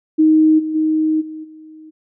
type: tone with level steps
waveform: sine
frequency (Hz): 312.9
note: D#4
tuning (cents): +10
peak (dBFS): -8 / -19 / -13 / -27 / -36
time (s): 0.18-1.91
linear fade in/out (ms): 20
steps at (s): 0.58 / 0.74 / 1.2 / 1.43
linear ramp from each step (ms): 20
effects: none